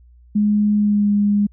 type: tone with pitch glide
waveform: sine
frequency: 208.6 to 204.9 Hz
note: G#3 to G#3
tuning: +8 to -23 cents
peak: -13 dBFS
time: 0.35-1.47 s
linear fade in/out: 10 ms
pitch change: -31 cents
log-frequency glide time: 0.76-1.1 s
effects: added 60 Hz sine -45 dBFS peak until 1.52 s